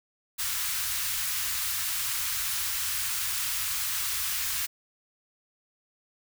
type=band-stop noise; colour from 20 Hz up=white; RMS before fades=-30 dBFS; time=0.38-4.67 s; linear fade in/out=20 ms; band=110 to 1100 Hz; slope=24 dB/octave; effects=none